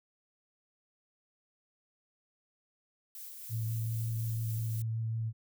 violet noise with tremolo, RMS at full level -45 dBFS, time 3.15-4.82 s, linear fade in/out 2 ms, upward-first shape sine, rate 3.8 Hz, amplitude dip 25%
sine tone with vibrato, 112.6 Hz, A2, 40 cents sharp, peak -31 dBFS, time 3.49-5.33 s, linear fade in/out 50 ms, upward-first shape sine, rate 5.5 Hz, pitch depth 12 cents each way
effects none

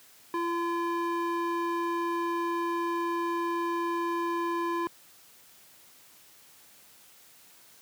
square tone with band-pass filter, 341 Hz, F4, 41 cents flat, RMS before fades -30 dBFS, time 0.34-4.87 s, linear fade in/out 0 ms, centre 860 Hz, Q 1.4, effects white hiss -56 dBFS RMS until 7.81 s + high-pass 80 Hz 12 dB/octave

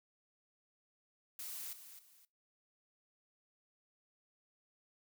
blue noise with echo, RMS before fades -45 dBFS, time 1.39-1.73 s, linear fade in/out 2 ms, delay 260 ms, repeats 2, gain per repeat -10 dB, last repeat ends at 2.25 s, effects noise-tail reverb RT60 0.2 s tail -20 dB re dry

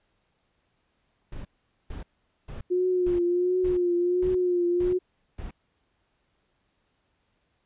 brown noise bursts, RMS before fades -36 dBFS, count 8, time 1.32-5.51 s, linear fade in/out 5 ms, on 130 ms, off 450 ms
sine tone with vibrato, 357.8 Hz, F4, 42 cents sharp, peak -21 dBFS, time 2.7-4.99 s, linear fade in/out 20 ms, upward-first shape triangle, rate 1.4 Hz, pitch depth 54 cents each way
effects pink hiss -72 dBFS RMS until 7.65 s + resampled to 8000 Hz

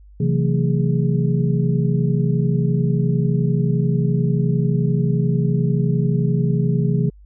sine tone cluster, 132.1 / 163.5 / 183.5 / 227.1 / 414 Hz, C3 / E3 / F#3 / A#3 / G#4, +17 / -14 / -14 / -45 / -5 cents, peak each -19 / -19 / -25 / -26 / -27 dBFS, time 0.2-7.1 s, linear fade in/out 5 ms, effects added 50 Hz sine -42 dBFS peak until 7.25 s

